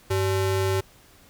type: ring-modulated tone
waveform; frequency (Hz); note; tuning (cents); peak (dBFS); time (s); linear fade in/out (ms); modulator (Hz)
square; 240; B3; -49; -19; 0.1-0.81; 10; 142
effects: pink hiss -54 dBFS RMS until 1.29 s